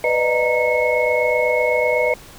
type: tone cluster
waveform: sine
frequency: 495.8 / 589 / 617 / 928 / 2185 Hz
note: B4 / D5 / D#5 / A#5 / C#7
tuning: +7 / +5 / -15 / -8 / -26 cents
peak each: -19 / -27 / -20 / -26 / -21 dBFS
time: 0.04-2.14 s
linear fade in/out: 2 ms
effects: pink hiss -42 dBFS RMS until 2.38 s